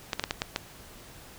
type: clicks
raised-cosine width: 0.2 ms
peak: -10 dBFS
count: 6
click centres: 0.132 / 0.196 / 0.239 / 0.309 / 0.419 / 0.561 s
effects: pink hiss -49 dBFS RMS until 1.38 s